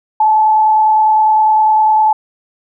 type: tone with frequency modulation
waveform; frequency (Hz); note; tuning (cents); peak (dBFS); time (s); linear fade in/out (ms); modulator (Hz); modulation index
sine; 865; A5; -30; -7; 0.2-2.13; 5; 29.9; 0.42
effects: none